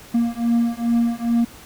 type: beating tone pair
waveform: triangle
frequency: 233.1 / 235.5 Hz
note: A#3 / A#3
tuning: 0 / +18 cents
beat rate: 2.4 Hz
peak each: -18 dBFS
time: 0.14-1.45 s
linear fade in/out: 10 ms
effects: pink hiss -43 dBFS RMS until 1.65 s